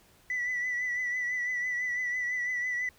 sine tone with vibrato, 1975.5 Hz, B6, in tune, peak -27 dBFS, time 0.3-2.89 s, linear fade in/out 2 ms, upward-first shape triangle, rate 6 Hz, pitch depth 43 cents each way, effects tanh soft clip ceiling -26 dBFS + pink hiss -61 dBFS RMS until 2.98 s

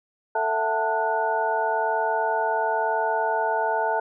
sine tone cluster, 444.3 / 661 / 742 / 890 / 1466 Hz, A4 / E5 / F#5 / A5 / F#6, +17 / +5 / +5 / +20 / -16 cents, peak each -29 / -27 / -32 / -24 / -30 dBFS, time 0.35-4 s, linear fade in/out 5 ms, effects none

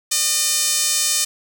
5% pulse tone with band-pass filter, 607 Hz, D#5, 43 cents flat, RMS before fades -19 dBFS, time 0.11-1.25 s, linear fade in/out 10 ms, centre 11000 Hz, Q 1.1, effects none

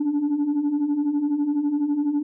sine beating tone pair, 282.2 / 294.2 Hz, C#4 / D4, +31 / +3 cents, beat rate 12 Hz, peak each -25 / -19 dBFS, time 0-2.23 s, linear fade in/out 10 ms, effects tanh soft clip ceiling -17 dBFS

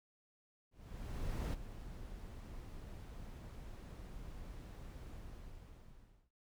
brown noise with ADSR envelope, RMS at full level -37 dBFS, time 0.71-6.31 s, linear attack 820 ms, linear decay 22 ms, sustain -12 dB, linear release 1200 ms, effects noise-tail reverb RT60 0.4 s tail -26 dB re dry

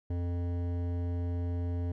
triangle tone with hard clipping, 87.31 Hz, F2, in tune, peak -32 dBFS, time 0.1-1.92 s, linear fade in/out 5 ms, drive 17 dB, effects none

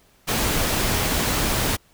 pink noise, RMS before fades -22 dBFS, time 0.27-1.77 s, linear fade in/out 20 ms, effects pink hiss -58 dBFS RMS until 1.93 s

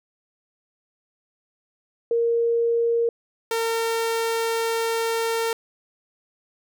sine / sawtooth tone pair in turn, 466.2 / 456.1 Hz, A#4 / A#4, 0 / -38 cents, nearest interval unison, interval 38 cents, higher first, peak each -18 dBFS, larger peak neither, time 2.11-3.09 / 3.51-5.53 s, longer second, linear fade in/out 2 ms, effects none

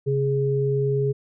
sine tone pair together, 135.27 / 415.3 Hz, C#3 / G#4, -42 / 0 cents, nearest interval octave + perfect fifth, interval 1942 cents, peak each -22 dBFS, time 0.06-1.13 s, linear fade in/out 20 ms, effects none

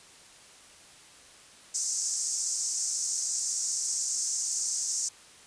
pink band-pass noise, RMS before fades -31 dBFS, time 1.74-5.09 s, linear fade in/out 10 ms, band 5700 to 8200 Hz, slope 48 dB/octave, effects white hiss -53 dBFS RMS until 5.46 s + resampled to 22050 Hz

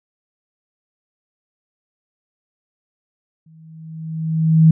sine tone with exponential growth, 160.1 Hz, D#3, 50 cents sharp, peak -5 dBFS, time 3.46-4.71 s, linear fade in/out 5 ms, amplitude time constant 270 ms, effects none

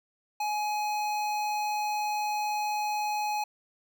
square tone with notch filter, 841 Hz, G#5, 22 cents sharp, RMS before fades -30 dBFS, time 0.4-3.44 s, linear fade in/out 5 ms, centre 10000 Hz, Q 1.3, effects none

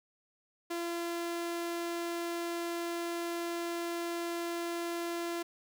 sawtooth tone, 341.4 Hz, F4, 39 cents flat, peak -30 dBFS, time 0.7-5.43 s, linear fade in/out 10 ms, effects none

